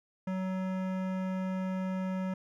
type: tone with hard clipping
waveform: sine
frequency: 187.4 Hz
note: F#3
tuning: 22 cents sharp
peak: -33 dBFS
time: 0.27-2.34 s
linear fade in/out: 5 ms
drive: 17 dB
effects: none